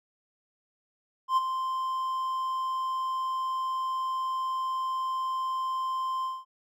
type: tone with ADSR envelope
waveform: triangle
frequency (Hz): 1044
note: C6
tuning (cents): -4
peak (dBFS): -17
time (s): 1.28-6.45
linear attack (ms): 90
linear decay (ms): 24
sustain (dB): -9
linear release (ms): 210
effects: none